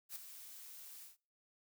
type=noise with ADSR envelope; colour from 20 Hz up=blue; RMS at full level=-43 dBFS; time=0.09-1.17 s; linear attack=69 ms; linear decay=5 ms; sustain=-10 dB; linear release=140 ms; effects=noise-tail reverb RT60 0.4 s tail -24 dB re dry